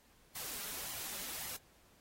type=noise with flanger; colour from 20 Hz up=white; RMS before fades=-43 dBFS; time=0.35-1.57 s; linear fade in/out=10 ms; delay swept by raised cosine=0.95 to 5.05 ms; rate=1.8 Hz; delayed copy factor=+0.5; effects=pink hiss -67 dBFS RMS until 2 s + AAC 48 kbps